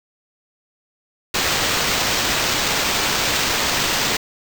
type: noise with sample-and-hold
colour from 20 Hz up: violet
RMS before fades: -20 dBFS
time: 1.34-4.17 s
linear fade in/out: 5 ms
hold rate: 11025 Hz
effects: none